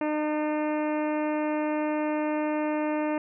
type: harmonic tone with a mistuned harmonic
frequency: 303.6 Hz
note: D#4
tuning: 42 cents flat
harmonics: 1 / 2 / 3 / 4 / 5 / 6 / 7 / 8 / 9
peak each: -27 / -30 / -34 / -41 / -44 / -43 / -44 / -45 / -48 dBFS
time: 0.01-3.18 s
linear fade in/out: 2 ms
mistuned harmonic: 6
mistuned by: -24 cents
effects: none